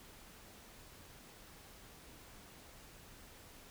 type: silence
effects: pink hiss -57 dBFS RMS until 3.7 s